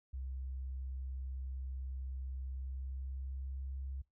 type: tone with pitch glide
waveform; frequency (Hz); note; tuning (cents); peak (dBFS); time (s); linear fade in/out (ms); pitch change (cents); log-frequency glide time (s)
sine; 65.41 to 66.98; C2 to C2; 0 to +41; -39; 0.13-4.02; 10; +41; 2.45-3.82
effects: noise-tail reverb RT60 0.2 s tail -23 dB re dry